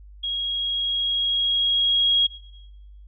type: tone with level ramp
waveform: sine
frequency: 3291 Hz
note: G#7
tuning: 16 cents flat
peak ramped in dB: -24 to -15 dBFS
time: 0.23-2.27 s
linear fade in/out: 10 ms
effects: noise-tail reverb RT60 0.9 s tail -18 dB re dry + added 50 Hz sine -42 dBFS peak until 3.07 s